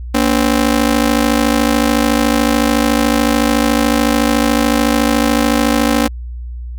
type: ring-modulated tone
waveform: sawtooth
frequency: 261.6 Hz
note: C4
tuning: in tune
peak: -4 dBFS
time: 0.14-6.08 s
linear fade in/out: 10 ms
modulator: 26.9 Hz
effects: added 60 Hz sine -23 dBFS peak until 6.78 s